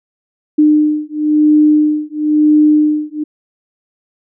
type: beating tone pair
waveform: sine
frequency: 302 / 302.99 Hz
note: D4 / D#4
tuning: +48 / -46 cents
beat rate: 0.99 Hz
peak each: -11 dBFS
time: 0.58-3.24 s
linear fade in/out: 10 ms
effects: none